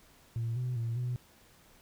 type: tone with pitch steps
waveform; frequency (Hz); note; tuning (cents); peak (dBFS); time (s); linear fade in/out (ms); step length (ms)
sine; 115.3 / 125.1 / 115.7 / 123.7; A#2 / B2 / A#2 / B2; -19 / +23 / -13 / +3; -29; 0.36-1.16; 0; 200
effects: tanh soft clip ceiling -28 dBFS + pink hiss -61 dBFS RMS until 1.81 s